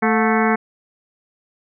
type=harmonic tone with a mistuned harmonic; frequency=220 Hz; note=A3; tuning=in tune; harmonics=1 / 2 / 3 / 4 / 5 / 6 / 7 / 8 / 9 / 10; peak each=-18 / -21 / -23 / -24 / -25 / -26 / -26 / -27 / -28 / -28 dBFS; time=0.02-0.56 s; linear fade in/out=10 ms; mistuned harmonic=3; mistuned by=+140 cents; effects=none